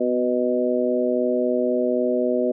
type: harmonic tone with a mistuned harmonic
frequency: 123.8 Hz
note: B2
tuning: 5 cents sharp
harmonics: 2 / 3 / 4 / 5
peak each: -24 / -24 / -24 / -24 dBFS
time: 0-2.52 s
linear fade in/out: 10 ms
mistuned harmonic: 2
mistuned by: +18 cents
effects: none